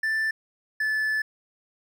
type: tone pair in turn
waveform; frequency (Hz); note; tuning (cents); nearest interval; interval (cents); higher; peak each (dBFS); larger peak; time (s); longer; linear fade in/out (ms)
triangle; 1767 / 1738.7; A6 / A6; +7 / -21; unison; 28; first; -21; neither; 0.03-0.31 / 0.8-1.22; second; 5
effects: none